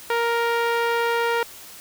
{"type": "tone with low-pass filter", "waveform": "5% pulse", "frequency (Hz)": 467.5, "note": "A#4", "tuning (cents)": 5, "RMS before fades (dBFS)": -22, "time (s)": [0.1, 1.43], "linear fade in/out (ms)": 2, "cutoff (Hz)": 1400, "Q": 0.55, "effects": ["white hiss -42 dBFS RMS until 1.8 s"]}